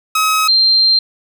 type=tone pair in turn; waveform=sawtooth / sine; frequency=1275 / 4162 Hz; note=D#6 / C8; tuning=+42 / -10 cents; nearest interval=octave + minor sixth; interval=2048 cents; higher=second; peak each=-8 dBFS; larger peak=neither; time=0.15-0.48 / 0.48-0.99 s; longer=second; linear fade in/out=5 ms; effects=none